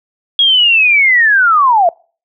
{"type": "linear sweep", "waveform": "sine", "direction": "down", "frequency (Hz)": [3322, 651], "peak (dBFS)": -6, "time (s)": [0.39, 1.89], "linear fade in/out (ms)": 2, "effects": ["noise-tail reverb RT60 0.4 s tail -26 dB re dry"]}